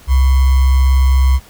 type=tone with sample-and-hold; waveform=sine; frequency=65.9 Hz; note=C2; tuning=13 cents sharp; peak=-7 dBFS; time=0.07-1.4 s; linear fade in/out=50 ms; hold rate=1050 Hz; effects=pink hiss -43 dBFS RMS until 1.49 s